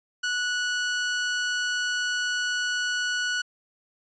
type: tone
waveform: sawtooth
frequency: 1472 Hz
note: F#6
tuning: 9 cents flat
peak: -21 dBFS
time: 0.23-3.42 s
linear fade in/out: 10 ms
effects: resampled to 16000 Hz